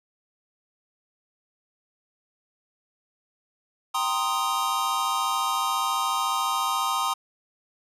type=chord; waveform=square; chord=C minor seventh; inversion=second; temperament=equal; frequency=784 / 932.3 / 1046.5 / 1244.5 Hz; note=G5 / Bb5 / C6 / Eb6; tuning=0 / 0 / 0 / 0 cents; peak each=-33 / -31 / -29 / -28 dBFS; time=3.94-7.14 s; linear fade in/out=10 ms; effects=resampled to 32000 Hz